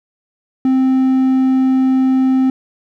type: tone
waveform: triangle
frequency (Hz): 261.6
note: C4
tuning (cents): 0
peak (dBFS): -8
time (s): 0.65-2.5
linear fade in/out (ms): 2
effects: none